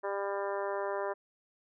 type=harmonic tone; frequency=199.1 Hz; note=G3; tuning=27 cents sharp; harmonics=2 / 3 / 4 / 5 / 6 / 7 / 8 / 9; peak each=-36 / -36 / -42 / -39 / -45 / -47 / -47 / -48 dBFS; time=0.03-1.14 s; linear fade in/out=20 ms; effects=none